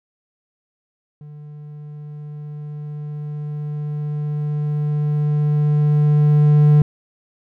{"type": "tone with level ramp", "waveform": "triangle", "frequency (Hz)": 148.7, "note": "D3", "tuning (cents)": 22, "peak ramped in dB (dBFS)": [-33, -6], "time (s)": [1.21, 6.82], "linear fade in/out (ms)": 2, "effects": []}